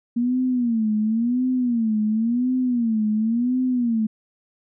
sine tone with vibrato, 233.6 Hz, A#3, 4 cents sharp, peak -18 dBFS, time 0.16-4.07 s, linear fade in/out 10 ms, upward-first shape sine, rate 0.94 Hz, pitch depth 160 cents each way, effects none

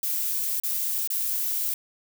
violet noise with dropouts, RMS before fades -27 dBFS, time 0.03-1.74 s, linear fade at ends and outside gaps 2 ms, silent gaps 0.6-0.635 / 1.075-1.102 s, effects none

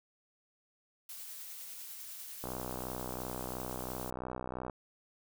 blue noise with tremolo, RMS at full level -45 dBFS, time 1.09-4.1 s, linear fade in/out 2 ms, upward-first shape triangle, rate 10 Hz, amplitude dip 25%
click train, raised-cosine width 1 ms, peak -25 dBFS, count 143, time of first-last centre 2.44-4.698 s, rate 62.9 Hz
effects none

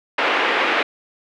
white band-pass noise, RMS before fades -19 dBFS, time 0.18-0.83 s, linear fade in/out 5 ms, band 300 to 2600 Hz, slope 24 dB/octave, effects none

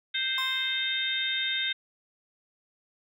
harmonic tone, 523.3 Hz, C5, in tune, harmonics 3 / 4 / 5 / 6 / 7, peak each -34 / -33 / -40 / -36 / -29 dBFS, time 0.14-1.73 s, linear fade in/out 10 ms
square tone with exponential decay, 1046.5 Hz, C6, in tune, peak -32 dBFS, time 0.38-0.98 s, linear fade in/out 1 ms, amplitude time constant 130 ms
effects none

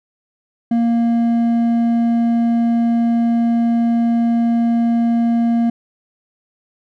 sine tone with hard clipping, 233.1 Hz, A#3, in tune, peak -14 dBFS, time 0.71-5.7 s, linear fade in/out 5 ms, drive 5 dB, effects none

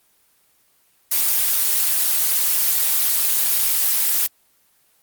blue noise, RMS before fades -18 dBFS, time 1.11-4.27 s, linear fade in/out 10 ms, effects white hiss -60 dBFS RMS until 5.02 s + Opus 24 kbps

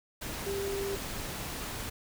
sine tone in noise, 396 Hz, G4, 18 cents sharp, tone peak -32 dBFS, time 0.46-0.96 s, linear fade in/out 10 ms, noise pink, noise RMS -38 dBFS, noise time 0.21-1.9 s, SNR +3 dB, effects none

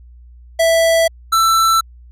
square tone pair in turn, 659.3 / 1332 Hz, E5 / E6, 0 / +18 cents, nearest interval octave, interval 1218 cents, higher second, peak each -11 dBFS, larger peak neither, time 0.59-1.08 / 1.32-1.81 s, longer neither, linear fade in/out 10 ms, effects added 60 Hz sine -38 dBFS peak until 2.11 s + resampled to 32000 Hz

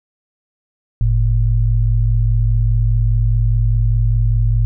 sine tone pair together, 47.38 / 112.3 Hz, F#1 / A2, +42 / +36 cents, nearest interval octave + minor third, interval 1494 cents, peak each -14 dBFS, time 1.01-4.65 s, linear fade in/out 0 ms, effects none

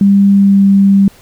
sine tone with pitch glide, 198.7 to 196.99 Hz, G3 to G3, +24 to +9 cents, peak -4 dBFS, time 0.01-1.08 s, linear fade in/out 2 ms, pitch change -15 cents, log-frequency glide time 0.31-0.64 s, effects pink hiss -43 dBFS RMS until 1.21 s

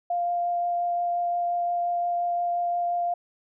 sine tone with vibrato, 698.5 Hz, F5, in tune, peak -23 dBFS, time 0.1-3.14 s, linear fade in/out 5 ms, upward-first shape triangle, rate 5.7 Hz, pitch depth 9 cents each way, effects none

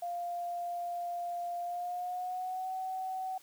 sine tone with pitch glide, 698.5 to 753 Hz, F5 to F#5, 0 to +30 cents, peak -34 dBFS, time 0.02-3.38 s, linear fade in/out 5 ms, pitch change +130 cents, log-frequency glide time 1.61-2.73 s, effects white hiss -60 dBFS RMS until 3.42 s

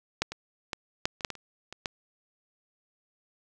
clicks, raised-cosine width 0.2 ms, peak -8 / -20 / -14 / -8 / -24 / -8 / -16 / -30 / -23 / -13 dBFS, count 10, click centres 0.22 / 0.32 / 0.732 / 1.055 / 1.208 / 1.248 / 1.303 / 1.353 / 1.726 / 1.858 s, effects none

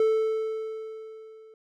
triangle tone with level ramp, 440 Hz, A4, in tune, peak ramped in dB -16 to -46 dBFS, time 0-1.54 s, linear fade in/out 2 ms, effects none

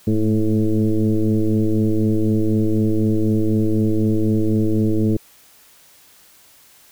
sine tone with frequency modulation, 110 Hz, A2, in tune, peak -14 dBFS, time 0.07-5.17 s, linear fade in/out 5 ms, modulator 108 Hz, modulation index 2.7, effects white hiss -50 dBFS RMS until 6.91 s

